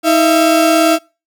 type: tone pair together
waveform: 35% pulse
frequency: 318.5 / 674.9 Hz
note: D#4 / E5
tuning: +41 / +41 cents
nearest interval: octave + minor second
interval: 1300 cents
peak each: -10 dBFS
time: 0.03-0.99 s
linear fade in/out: 50 ms
effects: noise-tail reverb RT60 0.3 s tail -24 dB re dry